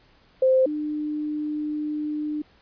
sine tone pair in turn, 521 / 301 Hz, C5 / D4, -7 / +43 cents, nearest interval major sixth, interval 950 cents, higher first, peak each -15 / -25 dBFS, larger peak first, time 0.42-0.66 / 0.66-2.42 s, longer second, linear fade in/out 5 ms, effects pink hiss -58 dBFS RMS until 2.61 s + resampled to 11025 Hz

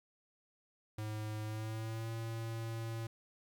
square tone with pitch glide, 107.5 to 113.76 Hz, A2 to A#2, -40 to -42 cents, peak -39 dBFS, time 0.98-3.07 s, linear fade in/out 5 ms, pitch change +98 cents, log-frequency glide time 1.44-2.1 s, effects 12-bit

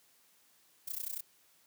violet noise with amplitude modulation, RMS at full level -36 dBFS, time 0.87-1.21 s, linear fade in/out 10 ms, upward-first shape sine, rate 30.9 Hz, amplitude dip 90%, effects white hiss -67 dBFS RMS until 1.66 s + high-pass 100 Hz 12 dB/octave

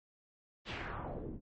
pink noise with low-pass filter sweep, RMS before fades -42 dBFS, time 0.65-1.41 s, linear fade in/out 50 ms, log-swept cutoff 3800 to 220 Hz, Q 2.2, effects MP3 32 kbps

